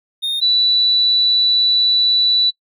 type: tone pair in turn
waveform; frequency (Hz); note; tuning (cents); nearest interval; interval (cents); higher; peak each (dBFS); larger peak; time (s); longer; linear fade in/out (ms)
triangle / sine; 3681 / 3958; A#7 / B7; -23 / +3; minor second; 126; second; -16 / -11; second; 0.22-0.41 / 0.41-2.51; second; 20
effects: noise-tail reverb RT60 0.1 s tail -24 dB re dry

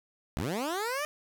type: linear sweep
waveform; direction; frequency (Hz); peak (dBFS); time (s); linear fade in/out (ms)
15% pulse; up; 55.2 to 615; -24; 0.37-1.05; 0
effects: none

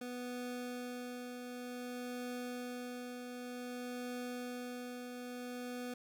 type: tone with tremolo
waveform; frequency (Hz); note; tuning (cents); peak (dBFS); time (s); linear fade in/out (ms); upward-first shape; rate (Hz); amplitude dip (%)
25% pulse; 246.9; B3; 0; -36; 0.01-5.94; 5; triangle; 0.54; 40
effects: none

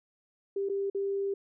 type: tone with dropouts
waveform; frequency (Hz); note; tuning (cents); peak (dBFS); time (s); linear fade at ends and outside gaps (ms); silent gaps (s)
sine; 395.6; G4; +16; -28; 0.56-1.34; 5; 0.689-0.696 / 0.9-0.947
effects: none

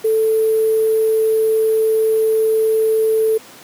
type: tone with sample-and-hold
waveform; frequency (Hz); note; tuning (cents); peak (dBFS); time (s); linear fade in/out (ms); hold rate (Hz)
sine; 440; A4; 0; -12; 0.04-3.38; 10; 11025
effects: pink hiss -40 dBFS RMS until 3.63 s + high-pass 200 Hz 12 dB/octave

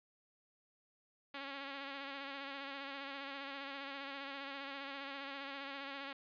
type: tone with vibrato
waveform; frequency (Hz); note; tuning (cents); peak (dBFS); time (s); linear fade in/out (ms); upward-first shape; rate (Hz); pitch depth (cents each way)
5% pulse; 276.5; C#4; -4; -32; 1.34-6.13; 5; sine; 15; 34
effects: resampled to 11025 Hz

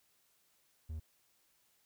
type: tone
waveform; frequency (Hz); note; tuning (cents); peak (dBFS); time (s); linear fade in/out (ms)
triangle; 79; D#2; +27; -37; 0.89-1; 10
effects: white hiss -73 dBFS RMS until 1.85 s

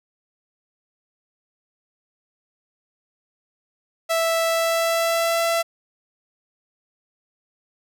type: tone with pitch glide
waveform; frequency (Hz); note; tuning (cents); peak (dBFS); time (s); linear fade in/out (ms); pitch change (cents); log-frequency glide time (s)
sawtooth; 659.3 to 669.7; E5 to E5; 0 to +27; -15; 4.09-5.63; 20; +27; 4.47-5.4
effects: none

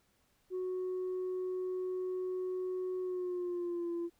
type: tone with pitch glide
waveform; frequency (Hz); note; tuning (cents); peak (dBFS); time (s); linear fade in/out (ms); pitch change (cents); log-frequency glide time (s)
sine; 368.6 to 341.9; F#4 to F4; -7 to -37; -32; 0.5-4.1; 50; -130; 3.01-3.91
effects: tanh soft clip ceiling -32 dBFS + pink hiss -73 dBFS RMS until 4.19 s

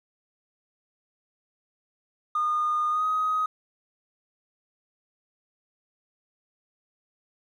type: tone with pitch glide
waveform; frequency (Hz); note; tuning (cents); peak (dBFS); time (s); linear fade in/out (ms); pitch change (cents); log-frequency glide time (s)
triangle; 1222 to 1257.1; D#6 to D#6; -32 to +17; -19; 2.35-3.46; 5; +49; 2.9-3.05
effects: tanh soft clip ceiling -20 dBFS

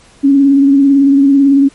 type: tone with vibrato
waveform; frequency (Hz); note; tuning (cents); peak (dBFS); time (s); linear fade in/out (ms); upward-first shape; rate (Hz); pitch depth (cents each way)
sine; 277.2; C#4; 0; -4; 0.23-1.69; 20; sine; 18; 35
effects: pink hiss -44 dBFS RMS until 1.74 s + MP3 48 kbps

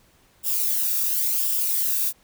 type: noise with flanger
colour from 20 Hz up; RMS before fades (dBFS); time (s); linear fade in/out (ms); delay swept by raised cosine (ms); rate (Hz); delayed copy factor
violet; -23; 0.43-2.13; 50; 0.47 to 0.98; 0.94; -0.5
effects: pink hiss -59 dBFS RMS until 2.23 s

